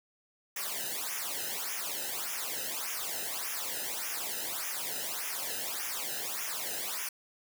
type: noise with flanger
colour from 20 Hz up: white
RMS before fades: -36 dBFS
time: 0.56-7.09 s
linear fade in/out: 5 ms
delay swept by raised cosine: 0.23 to 0.9 ms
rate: 1.7 Hz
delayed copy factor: -1
effects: none